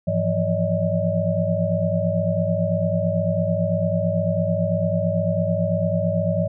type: tone cluster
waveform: sine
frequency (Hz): 103.6 / 166.6 / 175.6 / 573 / 627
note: G#2 / E3 / F3 / D5 / D#5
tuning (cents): -4 / +19 / +10 / -43 / +13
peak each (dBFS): -25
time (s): 0.07-6.48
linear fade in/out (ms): 10
effects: none